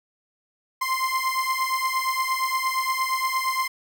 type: beating tone pair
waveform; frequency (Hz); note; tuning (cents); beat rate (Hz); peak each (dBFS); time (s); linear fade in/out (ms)
30% pulse; 1041 / 1049.6; C6 / C6; -9 / +5; 8.6; -23; 0.81-3.68; 10
effects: none